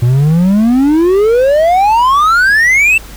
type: exponential sweep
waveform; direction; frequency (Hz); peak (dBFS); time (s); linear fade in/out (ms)
triangle; up; 116.54 to 2708; -4; 0.02-2.98; 5
effects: added 50 Hz sine -30 dBFS peak until 3.16 s + pink hiss -34 dBFS RMS until 3.16 s